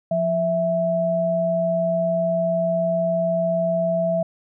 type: tone pair together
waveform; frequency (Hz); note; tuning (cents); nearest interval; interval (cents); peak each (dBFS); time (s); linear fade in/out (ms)
sine; 174.61 / 658.6; F3 / E5; 0 / -2; octave + major seventh; 2298; -25 / -19; 0.11-4.23; 5
effects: none